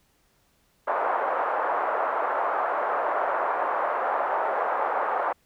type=band-pass noise; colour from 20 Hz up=pink; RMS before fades=-26 dBFS; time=0.87-5.33 s; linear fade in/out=10 ms; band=570 to 1300 Hz; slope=24 dB/octave; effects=pink hiss -66 dBFS RMS until 5.45 s